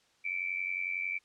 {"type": "tone with amplitude modulation", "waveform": "sine", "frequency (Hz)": 2321, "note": "D7", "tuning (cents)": -21, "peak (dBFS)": -28, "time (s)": [0.24, 1.19], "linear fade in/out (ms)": 20, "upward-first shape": "sine", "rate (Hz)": 91, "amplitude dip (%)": 80, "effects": ["white hiss -68 dBFS RMS until 1.24 s", "low-pass 6000 Hz 12 dB/octave"]}